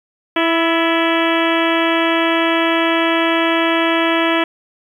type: harmonic tone with a mistuned harmonic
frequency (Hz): 330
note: E4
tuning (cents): +2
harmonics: 1 / 2 / 3 / 4 / 5 / 6 / 7 / 8 / 9 / 10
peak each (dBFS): -17 / -20 / -22 / -23 / -24 / -25 / -25 / -26 / -27 / -27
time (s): 0.36-4.44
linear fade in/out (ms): 5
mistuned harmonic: 5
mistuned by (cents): +45
effects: 8-bit